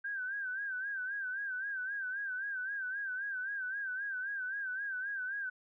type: tone with vibrato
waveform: sine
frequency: 1568 Hz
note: G6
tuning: in tune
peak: -35 dBFS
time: 0.04-5.5 s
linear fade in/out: 10 ms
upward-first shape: sine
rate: 3.8 Hz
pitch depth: 94 cents each way
effects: none